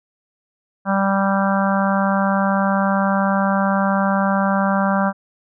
harmonic tone, 195.7 Hz, G3, 3 cents flat, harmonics 1 / 3 / 4 / 5 / 6 / 7 / 8, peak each -18 / -23 / -24 / -25 / -26 / -26 / -27 dBFS, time 0.85-5.13 s, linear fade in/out 50 ms, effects none

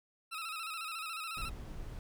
20% pulse tone with vibrato, 1302 Hz, E6, 22 cents flat, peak -34 dBFS, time 0.31-1.5 s, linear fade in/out 20 ms, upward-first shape square, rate 14 Hz, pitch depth 54 cents each way
brown noise, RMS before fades -43 dBFS, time 1.37-1.99 s, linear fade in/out 0 ms
effects none

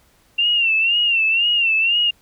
sine tone with vibrato, 2749 Hz, F7, 28 cents flat, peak -14 dBFS, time 0.38-2.11 s, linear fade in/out 10 ms, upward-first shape sine, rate 2 Hz, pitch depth 88 cents each way, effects pink hiss -57 dBFS RMS until 2.21 s

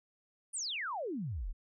sine exponential sweep, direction down, 9870 to 30.87 Hz, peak -35 dBFS, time 0.53-1.53 s, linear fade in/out 20 ms, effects none

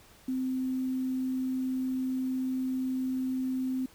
sine tone with quantisation, 259.2 Hz, C4, 16 cents flat, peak -28 dBFS, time 0.28-3.86 s, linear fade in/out 5 ms, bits 9, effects pink hiss -57 dBFS RMS until 3.94 s

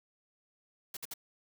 white noise bursts, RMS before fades -41 dBFS, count 3, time 0.94-1.139 s, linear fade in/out 5 ms, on 29 ms, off 56 ms, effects none

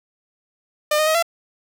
sawtooth tone with pitch steps, 603 / 618 / 631 / 676 Hz, D5 / D#5 / D#5 / E5, +46 / -12 / +24 / +43 cents, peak -12 dBFS, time 0.91-1.226 s, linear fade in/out 5 ms, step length 79 ms, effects none

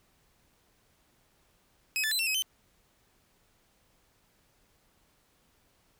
sawtooth tone with pitch steps, 2546 / 1749 / 4040 / 2702 / 2545 / 3071 Hz, D#7 / A6 / B7 / E7 / D#7 / G7, +39 / -11 / +39 / +42 / +39 / -36 cents, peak -24 dBFS, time 1.96-2.422 s, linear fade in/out 0 ms, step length 77 ms, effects pink hiss -68 dBFS RMS until 5.99 s

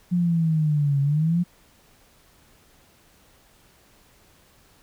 sine exponential two-way sweep, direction down then up, 179.2 to 138.2 to 179.2 Hz, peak -18 dBFS, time 0.11-1.44 s, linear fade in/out 20 ms, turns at 1.01 s, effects pink hiss -57 dBFS RMS until 4.82 s

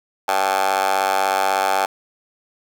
10% pulse tone with high-pass filter, 96.3 Hz, G2, 30 cents flat, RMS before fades -19 dBFS, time 0.28-1.86 s, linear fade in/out 5 ms, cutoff 840 Hz, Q 9, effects none

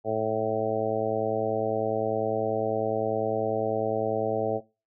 harmonic tone with a mistuned harmonic, 110 Hz, A2, in tune, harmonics 1 / 2 / 3 / 4 / 5 / 6 / 7, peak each -37 / -37 / -36 / -29 / -30 / -29 / -33 dBFS, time 0.04-4.61 s, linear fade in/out 50 ms, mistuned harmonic 1, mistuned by +16 cents, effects noise-tail reverb RT60 0.3 s tail -21 dB re dry

